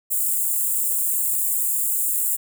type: high-pass noise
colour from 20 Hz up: white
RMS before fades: -22 dBFS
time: 0.1-2.37 s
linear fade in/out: 20 ms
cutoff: 7200 Hz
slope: 96 dB/octave
effects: none